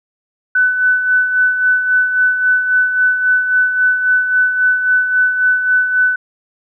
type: tone with tremolo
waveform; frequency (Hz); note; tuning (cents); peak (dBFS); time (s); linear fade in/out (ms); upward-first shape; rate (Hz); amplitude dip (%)
sine; 1500; F#6; +23; -8; 0.55-6.16; 5; sine; 3.7; 55
effects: none